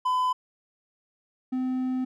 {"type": "tone pair in turn", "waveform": "triangle", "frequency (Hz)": [1009, 256.6], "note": ["B5", "C4"], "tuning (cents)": [37, -34], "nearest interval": "2 octaves", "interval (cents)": 2371, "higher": "first", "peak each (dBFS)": [-20, -23], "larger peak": "first", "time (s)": [[0.05, 0.33], [1.52, 2.05]], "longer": "second", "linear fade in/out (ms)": 10, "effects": []}